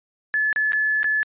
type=tone with dropouts; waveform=sine; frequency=1724 Hz; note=A6; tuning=36 cents flat; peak=-18 dBFS; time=0.34-1.23 s; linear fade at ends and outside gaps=0 ms; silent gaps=0.528-0.561 / 0.721-0.732 / 1.031-1.043 s; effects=resampled to 8000 Hz